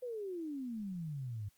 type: exponential sweep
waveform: sine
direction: down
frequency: 513 to 98 Hz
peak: -38 dBFS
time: 0.02-1.49 s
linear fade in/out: 10 ms
effects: white hiss -72 dBFS RMS until 1.57 s + Opus 32 kbps